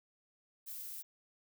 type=noise; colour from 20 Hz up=violet; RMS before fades=-45 dBFS; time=0.66-1.03 s; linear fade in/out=20 ms; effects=none